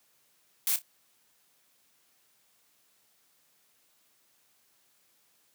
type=noise with echo; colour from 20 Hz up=blue; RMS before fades=-27 dBFS; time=0.67-0.76 s; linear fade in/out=2 ms; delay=30 ms; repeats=2; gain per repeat=-13 dB; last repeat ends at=0.82 s; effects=white hiss -68 dBFS RMS until 5.54 s + high-pass 100 Hz 12 dB/octave